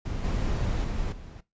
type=noise with level steps; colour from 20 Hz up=brown; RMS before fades=-31 / -27 / -30 / -42 dBFS; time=0.05-1.41 s; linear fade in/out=10 ms; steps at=0.24 / 0.84 / 1.12 s; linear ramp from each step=5 ms; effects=noise-tail reverb RT60 0.2 s tail -18 dB re dry + resampled to 16000 Hz